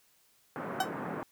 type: band-pass noise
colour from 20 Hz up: pink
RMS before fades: -38 dBFS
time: 0.56-1.23 s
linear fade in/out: 0 ms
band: 160 to 1600 Hz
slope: 24 dB/octave
type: tone with exponential decay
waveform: 35% pulse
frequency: 759 Hz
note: F#5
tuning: 44 cents sharp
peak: -22 dBFS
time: 0.8-0.9 s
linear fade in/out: 5 ms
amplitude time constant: 20 ms
effects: white hiss -67 dBFS RMS until 1.31 s